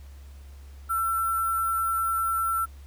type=tone with sample-and-hold; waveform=sine; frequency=1345 Hz; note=E6; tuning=34 cents sharp; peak=-23 dBFS; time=0.89-2.66 s; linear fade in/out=20 ms; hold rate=11025 Hz; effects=added 69 Hz sine -42 dBFS peak until 2.86 s + pink hiss -58 dBFS RMS until 2.86 s